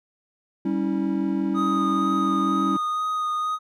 triangle chord, C# diminished, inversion second, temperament equal with one note detuned, 196 / 277.2 / 322.8 Hz, G3 / C#4 / E4, 0 / 0 / -36 cents, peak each -24 dBFS, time 0.65-2.77 s, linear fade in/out 5 ms
triangle tone with vibrato, 1242 Hz, D#6, 3 cents flat, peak -21 dBFS, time 1.54-3.59 s, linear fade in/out 50 ms, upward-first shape sine, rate 2.1 Hz, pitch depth 13 cents each way
effects none

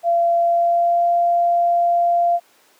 sine tone with pitch glide, 684 to 691.9 Hz, F5 to F5, -36 to -16 cents, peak -13 dBFS, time 0.03-2.4 s, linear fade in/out 50 ms, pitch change +20 cents, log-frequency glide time 0.36-1.08 s, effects pink hiss -54 dBFS RMS until 2.79 s + high-pass 400 Hz 12 dB/octave

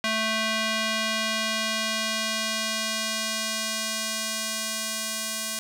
square tone with band-pass filter sweep, 220 Hz, A3, in tune, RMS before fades -28 dBFS, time 0.04-5.59 s, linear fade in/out 2 ms, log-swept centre 2900 to 8600 Hz, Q 0.78, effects none

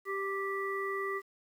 harmonic tone, 392 Hz, G4, in tune, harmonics 1 / 3 / 5, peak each -35 / -37 / -38 dBFS, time 0.05-1.22 s, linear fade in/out 50 ms, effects 10-bit

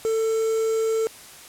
triangle tone with quantisation, 445.3 Hz, A4, 21 cents sharp, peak -18 dBFS, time 0.05-1.07 s, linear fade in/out 0 ms, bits 6, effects white hiss -44 dBFS RMS until 1.48 s + low-pass 12000 Hz 12 dB/octave

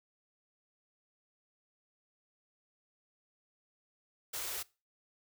white band-stop noise, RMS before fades -39 dBFS, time 4.33-4.63 s, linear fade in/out 10 ms, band 120 to 320 Hz, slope 48 dB/octave, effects noise-tail reverb RT60 0.3 s tail -22 dB re dry

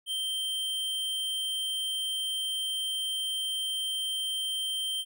square tone, 3136 Hz, G7, in tune, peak -30 dBFS, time 0.06-5.05 s, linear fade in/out 50 ms, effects none

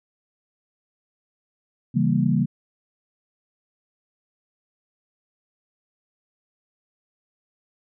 sine chord, C# diminished seventh, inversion none, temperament equal with one note detuned, 137.24 / 164.81 / 196 / 233.1 Hz, C#3 / E3 / G3 / Bb3, -17 / 0 / 0 / 0 cents, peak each -23 dBFS, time 1.94-2.46 s, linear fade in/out 20 ms, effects none

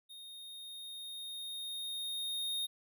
square tone with level ramp, 3703 Hz, A#7, 12 cents flat, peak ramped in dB -49 to -34 dBFS, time 0.09-2.67 s, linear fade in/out 20 ms, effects none

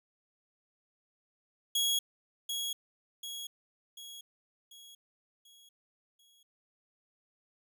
sawtooth tone with echo, 3322 Hz, G#7, in tune, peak -24 dBFS, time 1.75-1.99 s, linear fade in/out 5 ms, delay 740 ms, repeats 6, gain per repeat -6 dB, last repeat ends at 6.43 s, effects none

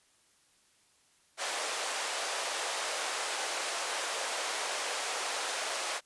pink band-pass noise, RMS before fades -35 dBFS, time 1.37-6.01 s, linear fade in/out 50 ms, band 510 to 10000 Hz, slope 24 dB/octave, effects white hiss -67 dBFS RMS until 6.05 s + resampled to 24000 Hz

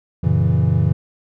triangle chord, F# dominant seventh, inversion none, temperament equal with one note detuned, 91.81 / 116.54 / 138.59 / 164.81 Hz, F#2 / A#2 / C#3 / E3, -13 / 0 / 0 / 0 cents, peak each -17 dBFS, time 0.23-0.93 s, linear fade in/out 10 ms, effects none

